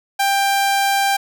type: tone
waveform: sawtooth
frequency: 791 Hz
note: G5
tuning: 15 cents sharp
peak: -11 dBFS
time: 0.19-1.17 s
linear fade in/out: 10 ms
effects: none